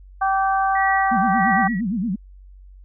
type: harmonic tone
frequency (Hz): 387.3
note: G4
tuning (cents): -21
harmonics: 2 / 3 / 4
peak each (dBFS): -18 / -23 / -26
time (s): 0.21-1.68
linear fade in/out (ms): 10
type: tone with tremolo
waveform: sine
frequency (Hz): 1930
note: B6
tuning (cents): -40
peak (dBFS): -20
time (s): 0.75-1.81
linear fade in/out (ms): 5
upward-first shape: sine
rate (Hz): 1.6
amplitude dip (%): 90
type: tone with vibrato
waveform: sine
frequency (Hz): 208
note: G#3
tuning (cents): +3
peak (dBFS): -20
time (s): 1.11-2.16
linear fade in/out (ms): 10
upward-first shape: sine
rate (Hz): 8.7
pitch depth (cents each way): 270
effects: added 47 Hz sine -41 dBFS peak until 2.84 s